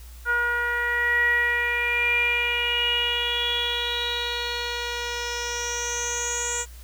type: tone with low-pass filter sweep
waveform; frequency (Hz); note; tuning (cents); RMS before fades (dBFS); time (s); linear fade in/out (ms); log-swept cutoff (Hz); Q
10% pulse; 479; A#4; +47; -25; 0.25-6.66; 50; 1500 to 7300; 8.9
effects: added 60 Hz sine -40 dBFS peak until 6.83 s + white hiss -51 dBFS RMS until 6.83 s